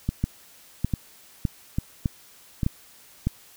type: two click trains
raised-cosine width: 5 ms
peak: -11 / -10 dBFS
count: 4 / 6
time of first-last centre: 0.09-2.632 / 0.24-3.27 s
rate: 1.18 / 1.65 Hz
effects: white hiss -52 dBFS RMS until 3.56 s